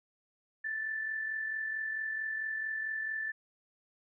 sine tone with amplitude modulation, 1760 Hz, A6, in tune, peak -31 dBFS, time 0.64-3.32 s, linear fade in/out 10 ms, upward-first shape sine, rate 44.5 Hz, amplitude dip 45%, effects none

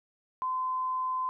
sine tone, 1027 Hz, C6, 33 cents flat, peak -28 dBFS, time 0.42-1.29 s, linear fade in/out 0 ms, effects none

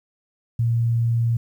sine tone, 116.5 Hz, A#2, 1 cent flat, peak -17 dBFS, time 0.59-1.37 s, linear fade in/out 5 ms, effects 9-bit

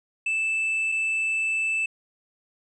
triangle tone pair in turn, 2637 / 2637 Hz, E7 / E7, 0 / 0 cents, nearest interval unison, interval 0 cents, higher neither, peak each -21 dBFS, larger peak neither, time 0.26-0.92 / 0.92-1.86 s, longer second, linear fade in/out 5 ms, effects resampled to 22050 Hz

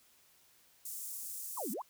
pink high-pass noise, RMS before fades -43 dBFS, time 0.85-1.74 s, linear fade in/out 5 ms, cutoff 7600 Hz, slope 24 dB/octave
sine exponential two-way sweep, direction down then up, 1156 to 189.8 to 1156 Hz, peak -37 dBFS, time 1.57-1.82 s, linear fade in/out 5 ms, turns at 1.71 s
effects white hiss -66 dBFS RMS until 1.89 s

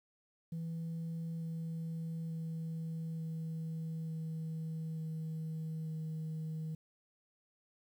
sine tone with pitch steps, 164.81 / 163.67 / 162.54 / 161.42 / 160.3 / 159.2 / 158.1 Hz, E3 / E3 / E3 / E3 / E3 / D#3 / D#3, 0 / -12 / -24 / -36 / -48 / +40 / +28 cents, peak -35 dBFS, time 0.52-6.75 s, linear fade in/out 5 ms, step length 890 ms, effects tanh soft clip ceiling -36 dBFS + 11-bit

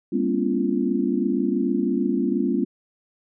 sine tone cluster, 199.9 / 234.9 / 257.6 / 283.9 / 344.7 Hz, G3 / A#3 / C4 / C#4 / F4, +34 / +13 / -27 / +41 / -23 cents, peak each -26 dBFS, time 0.12-2.65 s, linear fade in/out 10 ms, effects none

